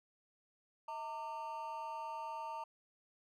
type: tone with amplitude modulation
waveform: triangle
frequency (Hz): 911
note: A#5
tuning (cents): -40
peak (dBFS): -35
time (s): 0.88-2.64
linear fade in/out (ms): 5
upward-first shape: sine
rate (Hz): 271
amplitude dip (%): 85
effects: none